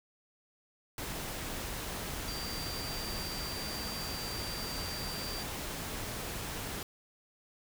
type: tone in noise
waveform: sine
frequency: 4699 Hz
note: D8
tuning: in tune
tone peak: -41 dBFS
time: 2.28-5.43 s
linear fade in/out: 2 ms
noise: pink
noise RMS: -39 dBFS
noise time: 0.98-6.83 s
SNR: -5 dB
effects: none